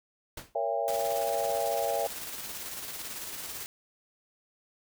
pink noise with exponential decay, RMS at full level -37 dBFS, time 0.37-0.56 s, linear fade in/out 5 ms, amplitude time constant 40 ms
sine chord, A# diminished seventh, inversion none, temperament just, 466.2 / 559.4 / 671.3 / 805.5 Hz, A#4 / C#5 / E5 / G5, 0 / +16 / +31 / +47 cents, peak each -35 / -32 / -31 / -33 dBFS, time 0.55-2.07 s, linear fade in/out 5 ms
white noise with tremolo, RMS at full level -38 dBFS, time 0.88-3.66 s, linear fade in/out 0 ms, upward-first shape square, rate 18 Hz, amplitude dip 30%
effects none

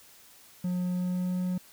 triangle tone with pitch glide, 180 to 181.88 Hz, F#3 to F#3, -47 to -29 cents, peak -25 dBFS, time 0.64-1.58 s, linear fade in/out 5 ms, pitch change +18 cents, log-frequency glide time 0.85-1.43 s, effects white hiss -55 dBFS RMS until 1.72 s

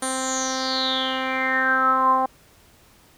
10% pulse tone with low-pass filter sweep, 261.6 Hz, C4, in tune, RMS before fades -22 dBFS, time 0.02-2.26 s, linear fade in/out 5 ms, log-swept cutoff 9500 to 880 Hz, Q 9.1, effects pink hiss -54 dBFS RMS until 3.17 s

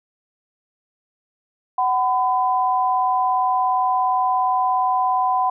sine tone pair together, 750 / 1007.2 Hz, F#5 / B5, +23 / +34 cents, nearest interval perfect fourth, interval 511 cents, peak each -19 dBFS, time 1.78-5.5 s, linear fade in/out 5 ms, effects none

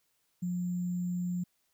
sine tone with sample-and-hold, 177.7 Hz, F3, 30 cents sharp, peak -30 dBFS, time 0.42-1.44 s, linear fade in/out 10 ms, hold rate 7350 Hz, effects white hiss -75 dBFS RMS until 1.73 s

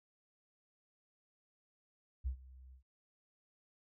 sine tone with ADSR envelope, 64.5 Hz, C2, 24 cents flat, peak -32 dBFS, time 2.24-2.83 s, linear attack 27 ms, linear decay 92 ms, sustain -21 dB, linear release 100 ms, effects none

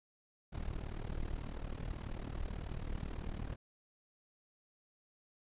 brown noise with amplitude modulation, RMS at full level -37 dBFS, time 0.52-3.56 s, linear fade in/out 20 ms, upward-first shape sine, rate 38.3 Hz, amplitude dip 85%, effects resampled to 8000 Hz

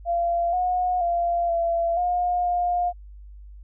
sine tone with pitch steps, 687 / 725 / 690 / 677 / 713 / 708 Hz, F5 / F#5 / F5 / E5 / F5 / F5, -29 / -35 / -21 / +46 / +36 / +23 cents, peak -20 dBFS, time 0.05-2.93 s, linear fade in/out 50 ms, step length 480 ms, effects added 50 Hz sine -40 dBFS peak until 3.63 s

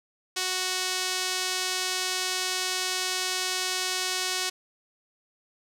sawtooth tone with band-pass filter, 370 Hz, F#4, in tune, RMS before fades -29 dBFS, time 0.36-4.5 s, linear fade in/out 10 ms, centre 5400 Hz, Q 0.95, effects none

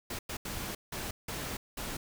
pink noise bursts at uneven times, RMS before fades -38 dBFS, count 6, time 0.1-0.19 / 0.29-0.37 / 0.45-0.75 / 0.92-1.11 / 1.28-1.57 / 1.77-1.97 s, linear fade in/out 5 ms, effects none

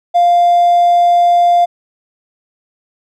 triangle tone with hard clipping, 698.5 Hz, F5, in tune, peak -7 dBFS, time 0.14-1.66 s, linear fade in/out 20 ms, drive 4 dB, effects none

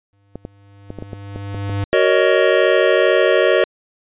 square tone with exponential growth, 100 Hz, G2, 35 cents sharp, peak -18 dBFS, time 0.13-1.84 s, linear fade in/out 0 ms, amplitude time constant 370 ms
clicks, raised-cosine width 2 ms, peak -15 dBFS, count 9, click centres 0.356 / 0.451 / 0.904 / 0.987 / 1.024 / 1.132 / 1.36 / 1.546 / 1.696 s
square chord, D# minor seventh, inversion first, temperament just, 373.4 / 466.7 / 560 / 622.3 Hz, F#4 / A#4 / C#5 / D#5, +16 / +2 / +18 / 0 cents, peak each -18 dBFS, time 1.93-3.64 s, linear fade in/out 0 ms
effects resampled to 8000 Hz

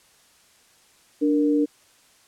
sine tone pair together, 293.7 / 466.2 Hz, D4 / A#4, 0 / 0 cents, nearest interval minor sixth, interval 800 cents, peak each -18 / -24 dBFS, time 1.21-1.66 s, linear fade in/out 20 ms, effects white hiss -57 dBFS RMS until 2.27 s + low-pass 10000 Hz 12 dB/octave

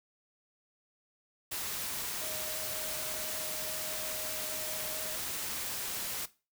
sine tone in noise, 624 Hz, D#5, 5 cents sharp, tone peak -45 dBFS, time 2.21-5.17 s, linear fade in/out 10 ms, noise white, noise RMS -37 dBFS, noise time 1.51-6.26 s, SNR -11 dB, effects noise-tail reverb RT60 0.3 s tail -17 dB re dry

